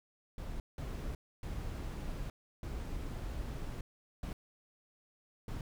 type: noise bursts at uneven times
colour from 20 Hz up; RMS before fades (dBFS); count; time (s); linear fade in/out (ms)
brown; -40; 6; 0.38-0.6 / 0.78-1.15 / 1.43-2.3 / 2.63-3.81 / 4.23-4.33 / 5.48-5.61; 2
effects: none